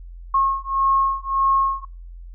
sine beating tone pair, 1084 / 1085.7 Hz, C#6 / C#6, -39 / -36 cents, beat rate 1.7 Hz, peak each -20 dBFS, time 0.34-1.85 s, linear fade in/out 5 ms, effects noise-tail reverb RT60 0.4 s tail -26 dB re dry + added 43 Hz sine -35 dBFS peak until 2.34 s

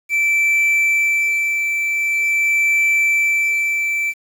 triangle tone with tremolo, 2329 Hz, D7, 15 cents flat, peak -11 dBFS, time 0.09-4.14 s, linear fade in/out 50 ms, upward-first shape sine, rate 0.45 Hz, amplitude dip 40%, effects 7-bit

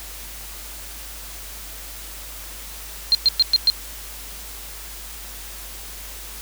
sine tone bursts, 4186 Hz, C8, in tune, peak -11 dBFS, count 5, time 3.12-3.7 s, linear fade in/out 0 ms, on 28 ms, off 110 ms, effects added 50 Hz sine -39 dBFS peak until 6.41 s + white hiss -37 dBFS RMS until 6.41 s

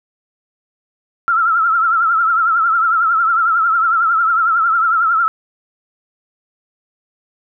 sine tone with vibrato, 1343 Hz, E6, 32 cents sharp, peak -11 dBFS, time 1.28-5.28 s, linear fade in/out 0 ms, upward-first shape triangle, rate 11 Hz, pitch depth 100 cents each way, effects none

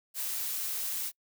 blue noise, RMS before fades -34 dBFS, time 0.14-1.12 s, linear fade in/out 50 ms, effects noise-tail reverb RT60 0.1 s tail -26 dB re dry

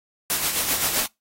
white noise with tremolo, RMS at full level -21 dBFS, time 0.3-1.06 s, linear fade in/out 0 ms, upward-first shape sine, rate 7.7 Hz, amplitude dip 50%, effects noise-tail reverb RT60 0.2 s tail -24 dB re dry + AAC 48 kbps

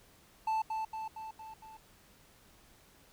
triangle tone with echo, 880 Hz, A5, in tune, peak -27 dBFS, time 0.47-0.62 s, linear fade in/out 5 ms, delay 230 ms, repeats 5, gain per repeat -4 dB, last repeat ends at 1.77 s, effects pink hiss -62 dBFS RMS until 3.12 s

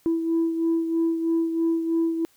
sine beating tone pair, 329.6 / 332.7 Hz, E4 / E4, 0 / +16 cents, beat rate 3.1 Hz, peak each -20 / -28 dBFS, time 0.06-2.25 s, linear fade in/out 0 ms, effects tanh soft clip ceiling -16 dBFS + white hiss -61 dBFS RMS until 2.36 s

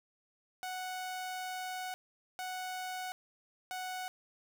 sawtooth tone bursts at uneven times, 740 Hz, F#5, in tune, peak -34 dBFS, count 3, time 0.63-1.94 / 2.39-3.12 / 3.71-4.08 s, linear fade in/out 0 ms, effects none

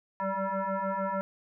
sine tone with frequency modulation, 190.2 Hz, F#3, 48 cents sharp, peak -28 dBFS, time 0.2-1.21 s, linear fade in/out 0 ms, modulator 387 Hz, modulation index 3.1, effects none

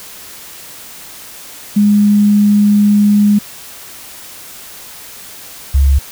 sine tone pair in turn, 206.3 / 68.84 Hz, G#3 / C#2, -11 / -11 cents, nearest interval octave + perfect fifth, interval 1900 cents, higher first, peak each -6 dBFS, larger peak neither, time 1.76-3.39 / 5.74-5.99 s, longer first, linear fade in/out 10 ms, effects white hiss -33 dBFS RMS until 6.11 s

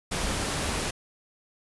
pink noise, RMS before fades -29 dBFS, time 0.11-0.91 s, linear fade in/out 10 ms, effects resampled to 24000 Hz

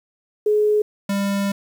sine / square tone pair in turn, 421.9 / 199.11 Hz, G#4 / G3, +27 / +27 cents, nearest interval octave + minor second, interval 1300 cents, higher first, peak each -14 / -20 dBFS, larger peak first, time 0.46-0.82 / 1.09-1.52 s, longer second, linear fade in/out 5 ms, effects 8-bit

